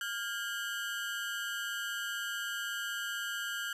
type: ring-modulated tone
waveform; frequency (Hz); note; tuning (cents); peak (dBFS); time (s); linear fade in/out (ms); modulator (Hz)
30% pulse; 1515; F#6; +40; -29; 0.01-3.73; 2; 108
effects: resampled to 32000 Hz